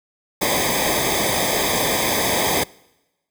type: noise with comb filter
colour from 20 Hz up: pink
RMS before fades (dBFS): -20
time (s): 0.41-2.64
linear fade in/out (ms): 10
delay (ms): 0.71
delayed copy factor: -1
effects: noise-tail reverb RT60 1.0 s tail -24 dB re dry